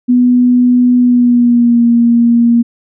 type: tone with pitch glide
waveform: sine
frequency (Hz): 246.9 to 235.3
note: B3 to A#3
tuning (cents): 0 to +16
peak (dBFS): -5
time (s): 0.08-2.63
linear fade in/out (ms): 20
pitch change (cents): -84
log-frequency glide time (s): 0.98-1.84
effects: none